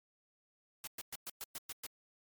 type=noise bursts; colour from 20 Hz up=white; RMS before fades=-43 dBFS; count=8; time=0.84-1.866 s; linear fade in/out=2 ms; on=32 ms; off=110 ms; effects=MP3 96 kbps

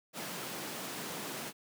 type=high-pass noise; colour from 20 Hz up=pink; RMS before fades=-41 dBFS; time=0.13-1.53 s; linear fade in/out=50 ms; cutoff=160 Hz; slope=24 dB/octave; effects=none

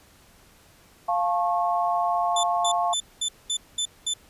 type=chord; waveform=sine; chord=F augmented; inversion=none; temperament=just; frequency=698.5 / 873.1 / 1091.3 Hz; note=F5 / A5 / C#6; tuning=0 / -14 / -27 cents; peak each=-23 / -28 / -27 dBFS; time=1.08-2.94 s; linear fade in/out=10 ms
type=tone bursts; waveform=25% pulse; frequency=3520 Hz; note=A7; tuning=in tune; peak=-20 dBFS; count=7; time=2.36-4.138 s; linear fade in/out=5 ms; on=74 ms; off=210 ms
effects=pink hiss -55 dBFS RMS until 4.29 s + resampled to 32000 Hz

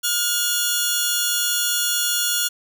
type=tone pair together; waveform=10% pulse; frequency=1429 / 3389 Hz; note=F6 / G#7; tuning=+39 / +34 cents; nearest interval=octave + minor third; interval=1495 cents; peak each=-14 dBFS; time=0.03-2.49 s; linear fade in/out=20 ms; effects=none

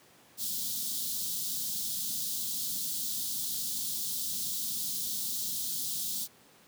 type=band-stop noise; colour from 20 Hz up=white; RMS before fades=-34 dBFS; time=0.37-6.28 s; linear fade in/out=50 ms; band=260 to 3400 Hz; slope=48 dB/octave; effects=pink hiss -59 dBFS RMS until 6.67 s + high-pass 150 Hz 12 dB/octave

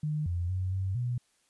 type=tone with pitch steps; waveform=sine; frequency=151.7 / 87.3 / 92.9 / 95.2 / 122.3 Hz; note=D#3 / F2 / F#2 / F#2 / B2; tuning=-44 / 0 / +7 / +50 / -16 cents; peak=-28 dBFS; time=0.03-1.18 s; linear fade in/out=5 ms; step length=230 ms; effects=white hiss -70 dBFS RMS until 1.49 s + resampled to 24000 Hz

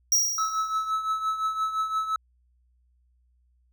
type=tone with exponential decay; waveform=square; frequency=5690 Hz; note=F8; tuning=31 cents sharp; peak=-17 dBFS; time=0.12-0.91 s; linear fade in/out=2 ms; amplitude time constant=170 ms
type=tone with tremolo; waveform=triangle; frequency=1300 Hz; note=E6; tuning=24 cents flat; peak=-20 dBFS; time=0.38-2.16 s; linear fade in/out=2 ms; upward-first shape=triangle; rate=5.8 Hz; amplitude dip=70%
effects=added 61 Hz sine -62 dBFS peak until 3.72 s

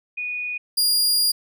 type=tone pair in turn; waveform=sine / sawtooth; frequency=2467 / 4832 Hz; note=D#7 / D8; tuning=-15 / +48 cents; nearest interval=octave; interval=1163 cents; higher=second; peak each=-25 / -14 dBFS; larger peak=second; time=0.17-0.58 / 0.77-1.32 s; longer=second; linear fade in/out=10 ms; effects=none

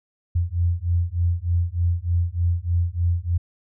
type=beating tone pair; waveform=sine; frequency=85 / 88.3 Hz; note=F2 / F2; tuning=-46 / +20 cents; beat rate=3.3 Hz; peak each=-22 dBFS; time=0.35-3.38 s; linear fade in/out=10 ms; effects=none

